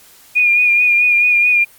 sine tone with vibrato, 2436 Hz, D#7, 37 cents flat, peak -9 dBFS, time 0.35-1.65 s, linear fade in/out 20 ms, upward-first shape sine, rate 4.6 Hz, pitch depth 31 cents each way, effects white hiss -45 dBFS RMS until 1.78 s + Opus 48 kbps

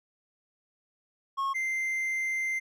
triangle tone pair in turn, 1090 / 2085 Hz, C#6 / C7, -29 / -7 cents, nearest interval major seventh, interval 1122 cents, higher second, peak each -25 / -26 dBFS, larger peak first, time 1.37-1.54 / 1.54-2.6 s, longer second, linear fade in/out 20 ms, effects none

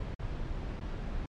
brown noise with dropouts, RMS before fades -36 dBFS, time 0-1.26 s, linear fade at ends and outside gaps 5 ms, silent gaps 0.147-0.192 / 0.797-0.809 s, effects low-pass 4000 Hz 12 dB/octave + MP3 64 kbps

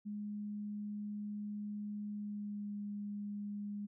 sine tone with pitch glide, 207.7 to 205.2 Hz, G#3 to G#3, 0 to -21 cents, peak -39 dBFS, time 0.05-3.87 s, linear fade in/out 20 ms, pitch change -21 cents, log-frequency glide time 2.11-2.77 s, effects none

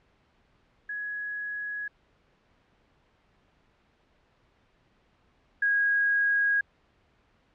sine tone pair in turn, 1674 / 1644.3 Hz, G#6 / G#6, +13 / -18 cents, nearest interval unison, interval 31 cents, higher first, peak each -31 / -21 dBFS, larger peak second, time 0.89-1.88 / 5.62-6.61 s, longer neither, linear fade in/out 5 ms, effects pink hiss -66 dBFS RMS until 7.54 s + low-pass 3000 Hz 12 dB/octave

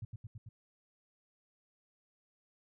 sine tone with echo, 110 Hz, A2, in tune, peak -38 dBFS, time 0.02-0.05 s, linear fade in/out 5 ms, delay 110 ms, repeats 4, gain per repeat -2 dB, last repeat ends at 0.49 s, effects none

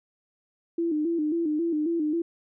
sine tone with vibrato, 319.5 Hz, D#4, 46 cents sharp, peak -23 dBFS, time 0.78-2.22 s, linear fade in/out 5 ms, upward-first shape square, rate 3.7 Hz, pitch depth 91 cents each way, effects none

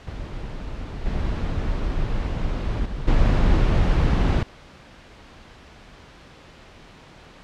brown noise with level steps, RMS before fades -31 / -24 / -30 / -17 dBFS, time 0.07-4.43 s, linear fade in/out 5 ms, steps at 1.05 / 2.85 / 3.07 s, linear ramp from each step 10 ms, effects pink hiss -46 dBFS RMS until 7.43 s + low-pass 4000 Hz 12 dB/octave

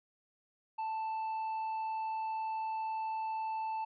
sine tone with hard clipping, 882 Hz, A5, 4 cents sharp, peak -35 dBFS, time 0.78-3.85 s, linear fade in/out 10 ms, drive 3 dB, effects resampled to 11025 Hz

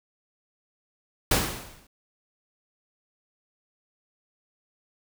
pink noise with exponential decay, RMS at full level -19 dBFS, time 1.31-1.87 s, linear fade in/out 5 ms, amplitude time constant 120 ms, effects none

